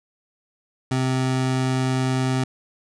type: tone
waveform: 25% pulse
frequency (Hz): 130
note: C3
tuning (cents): -11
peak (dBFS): -16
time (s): 0.91-2.44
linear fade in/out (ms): 5
effects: resampled to 22050 Hz